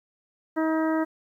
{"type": "harmonic tone", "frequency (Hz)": 318.1, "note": "D#4", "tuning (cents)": 38, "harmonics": [1, 2, 3, 4, 5, 6], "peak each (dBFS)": [-23, -29, -33, -35, -37, -39], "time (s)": [0.56, 1.05], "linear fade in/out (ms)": 20, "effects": ["10-bit"]}